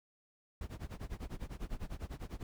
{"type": "noise with tremolo", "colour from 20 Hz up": "brown", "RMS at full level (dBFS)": -39, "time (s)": [0.61, 2.43], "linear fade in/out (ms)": 2, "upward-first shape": "sine", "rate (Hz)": 10, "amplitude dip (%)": 95, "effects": []}